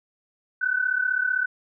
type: tone pair together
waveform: sine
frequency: 1486.4 / 1522 Hz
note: F#6 / F#6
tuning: +7 / +48 cents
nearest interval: unison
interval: 41 cents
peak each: -24 dBFS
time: 0.61-1.46 s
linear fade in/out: 10 ms
effects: none